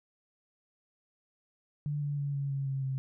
sine tone with pitch steps, 146.83 / 144.47 / 142.16 / 139.88 / 137.63 / 135.42 / 133.25 Hz, D3 / D3 / C#3 / C#3 / C#3 / C#3 / C3, 0 / -28 / +44 / +16 / -12 / -40 / +32 cents, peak -30 dBFS, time 1.86-2.98 s, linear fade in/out 0 ms, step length 160 ms, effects none

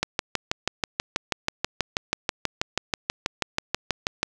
click train, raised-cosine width 0.2 ms, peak -5 dBFS, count 27, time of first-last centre 0.03-4.23 s, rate 6.19 Hz, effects none

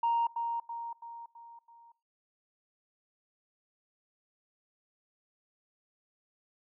sine tone with echo, 932.3 Hz, A#5, in tune, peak -24 dBFS, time 0.03-0.27 s, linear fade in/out 5 ms, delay 330 ms, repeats 5, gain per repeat -6 dB, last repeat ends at 1.92 s, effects noise-tail reverb RT60 0.5 s tail -24 dB re dry + tanh soft clip ceiling -22 dBFS

